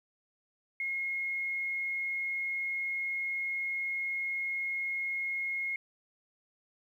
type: tone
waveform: sine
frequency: 2156 Hz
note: C#7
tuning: 49 cents flat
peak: -31 dBFS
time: 0.8-5.76 s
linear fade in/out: 2 ms
effects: 11-bit